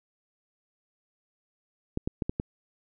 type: clicks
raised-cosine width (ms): 3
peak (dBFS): -15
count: 5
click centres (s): 1.974 / 2.075 / 2.222 / 2.295 / 2.399
effects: none